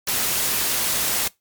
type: noise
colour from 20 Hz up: white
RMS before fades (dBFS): -22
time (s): 0.07-1.28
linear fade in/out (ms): 5
effects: noise-tail reverb RT60 0.2 s tail -23 dB re dry + MP3 96 kbps